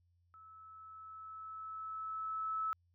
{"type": "tone with level ramp", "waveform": "sine", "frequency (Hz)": 1303, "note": "E6", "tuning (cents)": -20, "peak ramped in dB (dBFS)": [-55, -33], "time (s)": [0.34, 2.73], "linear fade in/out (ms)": 0, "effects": ["added 87 Hz sine -70 dBFS peak until 2.94 s"]}